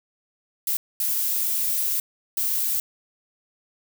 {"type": "noise bursts at uneven times", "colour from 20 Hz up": "violet", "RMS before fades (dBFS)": -24, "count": 3, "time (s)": [[0.67, 0.77], [1, 2], [2.37, 2.8]], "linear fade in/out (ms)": 2, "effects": []}